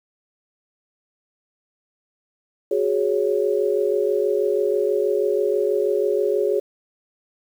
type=chord; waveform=sine; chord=F# suspended second; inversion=none; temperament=just; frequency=370 / 416.2 / 555 Hz; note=F#4 / G#4 / C#5; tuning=0 / +4 / +2 cents; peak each=-23 / -20 / -24 dBFS; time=2.71-6.6 s; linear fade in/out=5 ms; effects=8-bit